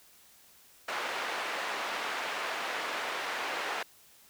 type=band-pass noise; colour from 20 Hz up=white; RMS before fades=-35 dBFS; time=0.88-3.83 s; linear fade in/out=5 ms; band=490 to 2000 Hz; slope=12 dB/octave; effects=white hiss -59 dBFS RMS until 4.29 s